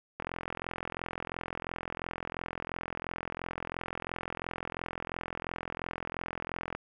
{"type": "click train", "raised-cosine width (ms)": 0.5, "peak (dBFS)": -20, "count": 282, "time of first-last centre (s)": [0.2, 6.75], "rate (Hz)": 42.9, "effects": []}